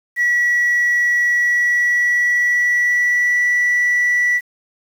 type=tone with pitch glide; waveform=sine; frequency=1936 to 1956.2 Hz; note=B6 to B6; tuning=-35 to -17 cents; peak=-11 dBFS; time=0.16-4.41 s; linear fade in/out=50 ms; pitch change=+18 cents; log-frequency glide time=1.35-3.42 s; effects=tanh soft clip ceiling -11 dBFS + 7-bit